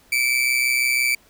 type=tone with amplitude modulation; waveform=40% pulse; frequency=2319 Hz; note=D7; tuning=22 cents flat; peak=-14 dBFS; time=0.12-1.15 s; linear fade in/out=5 ms; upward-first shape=sine; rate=126 Hz; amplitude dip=65%; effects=pink hiss -55 dBFS RMS until 1.29 s